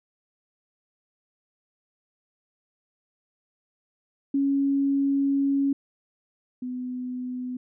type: tone pair in turn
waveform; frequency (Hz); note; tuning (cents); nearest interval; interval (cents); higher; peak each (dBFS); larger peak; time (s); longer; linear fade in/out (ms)
sine; 277.2 / 251; C#4 / B3; 0 / +28; major second; 172; first; -20 / -29; first; 4.34-5.73 / 6.62-7.57; first; 5
effects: none